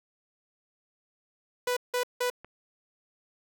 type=tone bursts; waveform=sawtooth; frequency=493.9 Hz; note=B4; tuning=in tune; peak=-22 dBFS; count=3; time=1.67-2.301 s; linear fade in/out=5 ms; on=97 ms; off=170 ms
type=clicks; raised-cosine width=0.5 ms; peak=-30 dBFS; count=2; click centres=1.674 / 2.446 s
effects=none